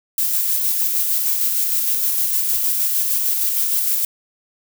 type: noise with tremolo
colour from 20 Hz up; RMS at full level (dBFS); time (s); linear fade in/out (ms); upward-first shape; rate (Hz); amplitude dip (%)
violet; -18; 0.18-4.05; 2; square; 6.5; 25
effects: none